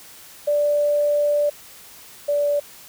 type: tone pair in turn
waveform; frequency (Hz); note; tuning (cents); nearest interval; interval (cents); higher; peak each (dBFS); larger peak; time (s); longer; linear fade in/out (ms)
sine; 586 / 580.3; D5 / D5; -4 / -21; unison; 17; first; -16 / -17; first; 0.47-1.5 / 2.28-2.6; first; 10
effects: white hiss -44 dBFS RMS until 2.88 s